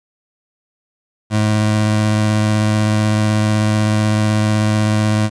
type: tone with vibrato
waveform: 25% pulse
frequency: 107 Hz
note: A2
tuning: 48 cents flat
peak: -9 dBFS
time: 1.3-5.3 s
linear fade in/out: 50 ms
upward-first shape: sine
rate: 16 Hz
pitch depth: 12 cents each way
effects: resampled to 22050 Hz + 8-bit